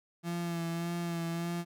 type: tone with vibrato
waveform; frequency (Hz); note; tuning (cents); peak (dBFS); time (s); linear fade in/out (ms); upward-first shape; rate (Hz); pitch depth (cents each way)
35% pulse; 169.6; E3; +50; -31; 0.23-1.65; 50; sine; 1.7; 26
effects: none